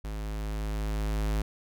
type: tone with level ramp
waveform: square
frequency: 52.7 Hz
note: G#1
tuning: 26 cents sharp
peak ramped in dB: -34 to -26 dBFS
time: 0.04-1.42 s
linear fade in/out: 5 ms
effects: none